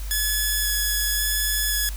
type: tone with vibrato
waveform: 5% pulse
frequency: 1700 Hz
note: G#6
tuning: 40 cents sharp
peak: -11 dBFS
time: 0.11-1.89 s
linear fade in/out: 0 ms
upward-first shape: square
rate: 0.93 Hz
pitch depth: 8 cents each way
effects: added 50 Hz sine -28 dBFS peak until 1.96 s + white hiss -42 dBFS RMS until 1.96 s